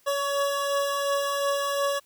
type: beating tone pair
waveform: 25% pulse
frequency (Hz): 560 / 562.8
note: C#5 / C#5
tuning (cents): +18 / +26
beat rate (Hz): 2.8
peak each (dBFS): -29 / -21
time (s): 0.06-2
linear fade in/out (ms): 20
effects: white hiss -62 dBFS RMS until 2.05 s